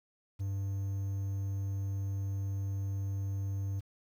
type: tone with quantisation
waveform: triangle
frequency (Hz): 98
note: G2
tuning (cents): 0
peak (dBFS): -30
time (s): 0.39-3.81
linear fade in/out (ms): 20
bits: 10
effects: none